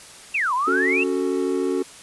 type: exponential two-way sweep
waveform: sine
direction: down then up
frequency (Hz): 2797 to 958 to 2797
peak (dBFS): -19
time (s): 0.34-1.04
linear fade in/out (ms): 10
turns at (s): 0.54
type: chord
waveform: triangle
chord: F# minor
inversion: second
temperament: just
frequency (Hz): 277.5 / 370 / 444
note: C#4 / F#4 / A4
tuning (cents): +2 / 0 / +16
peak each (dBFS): -23 / -21 / -25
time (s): 0.67-1.83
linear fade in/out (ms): 10
effects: white hiss -43 dBFS RMS until 2.02 s + resampled to 24000 Hz